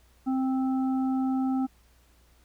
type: harmonic tone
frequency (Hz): 262.5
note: C4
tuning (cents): +6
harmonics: 1 / 3 / 5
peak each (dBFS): -24 / -35 / -44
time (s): 0.26-1.67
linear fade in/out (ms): 20
effects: added 60 Hz sine -59 dBFS peak until 2.44 s + pink hiss -64 dBFS RMS until 2.44 s